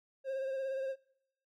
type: tone with vibrato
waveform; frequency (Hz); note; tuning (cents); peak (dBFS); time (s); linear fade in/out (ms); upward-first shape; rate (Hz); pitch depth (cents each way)
triangle; 534; C5; +35; -32; 0.24-0.96; 50; sine; 17; 29
effects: noise-tail reverb RT60 0.7 s tail -22 dB re dry